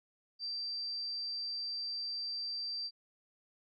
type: tone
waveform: sine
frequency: 4689 Hz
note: D8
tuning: 4 cents flat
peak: -36 dBFS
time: 0.39-2.91 s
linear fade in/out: 50 ms
effects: none